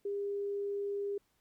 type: tone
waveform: sine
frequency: 403 Hz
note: G4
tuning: 48 cents sharp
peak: -33 dBFS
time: 0.05-1.18 s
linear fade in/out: 5 ms
effects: pink hiss -75 dBFS RMS until 1.4 s